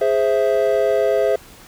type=chord; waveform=triangle; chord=Ab augmented; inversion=none; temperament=equal; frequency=415.3 / 523.3 / 659.3 Hz; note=Ab4 / C5 / E5; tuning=0 / 0 / 0 cents; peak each=-17 dBFS; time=0.01-1.36 s; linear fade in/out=5 ms; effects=pink hiss -44 dBFS RMS until 1.67 s